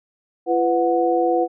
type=tone cluster; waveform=sine; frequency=340.4 / 497.9 / 734 Hz; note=F4 / B4 / F#5; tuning=-44 / +14 / -14 cents; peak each=-20 dBFS; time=0.46-1.48 s; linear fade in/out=50 ms; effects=none